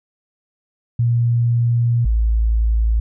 sine tone pair in turn, 118.5 / 55.57 Hz, A#2 / A1, +29 / +18 cents, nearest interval octave + minor second, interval 1311 cents, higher first, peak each -13 dBFS, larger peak neither, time 0.99-2.05 / 2.05-3 s, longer first, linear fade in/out 5 ms, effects none

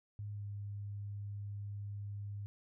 sine tone with pitch glide, 103.4 to 101.74 Hz, G#2 to G#2, -7 to -35 cents, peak -40 dBFS, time 0.19-2.46 s, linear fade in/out 0 ms, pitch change -28 cents, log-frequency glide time 0.32-0.45 s, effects none

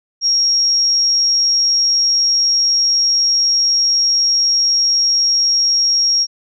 sine tone, 5588 Hz, F8, in tune, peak -11 dBFS, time 0.21-6.27 s, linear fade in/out 50 ms, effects none

